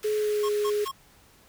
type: high-pass noise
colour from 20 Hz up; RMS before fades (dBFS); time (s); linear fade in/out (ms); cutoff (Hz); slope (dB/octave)
pink; -42; 0.03-0.88; 0; 1300; 48
type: tone with pitch glide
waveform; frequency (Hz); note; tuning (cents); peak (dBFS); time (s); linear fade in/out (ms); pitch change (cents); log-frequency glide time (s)
sine; 425.3 to 416.5; G#4 to G#4; +41 to +5; -23; 0.04-0.85; 10; -36; 0.16-0.46
type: tone bursts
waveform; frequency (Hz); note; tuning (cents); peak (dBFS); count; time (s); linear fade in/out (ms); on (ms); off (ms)
square; 1083; C#6; -41; -31; 3; 0.43-0.916; 10; 62; 150
effects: pink hiss -57 dBFS RMS until 1.48 s